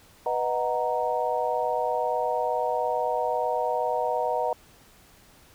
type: chord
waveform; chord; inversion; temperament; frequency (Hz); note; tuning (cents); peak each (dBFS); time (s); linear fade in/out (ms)
sine; B major seventh; none; equal; 493.9 / 622.3 / 740 / 932.3; B4 / D#5 / F#5 / A#5; 0 / 0 / 0 / 0; -29; 0.26-4.53; 2
effects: pink hiss -55 dBFS RMS until 5.54 s